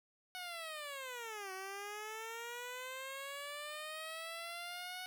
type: linear two-way sweep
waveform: 10% pulse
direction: down then up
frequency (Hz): 740 to 374.2 to 740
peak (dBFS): -35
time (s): 0.35-5.06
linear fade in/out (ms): 0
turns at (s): 1.52
effects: none